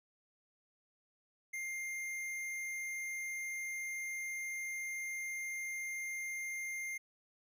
triangle tone with hard clipping, 2109 Hz, C7, 13 cents sharp, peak -40 dBFS, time 1.53-6.98 s, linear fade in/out 10 ms, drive 16 dB, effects none

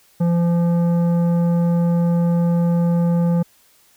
triangle tone with tanh clipping, 171.3 Hz, F3, 33 cents flat, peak -16 dBFS, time 0.2-3.43 s, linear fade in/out 10 ms, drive 15 dB, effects white hiss -55 dBFS RMS until 3.96 s

